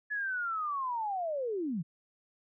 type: linear sweep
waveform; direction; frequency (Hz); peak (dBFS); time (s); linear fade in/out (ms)
sine; down; 1718 to 147.3; -31; 0.1-1.83; 20
effects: none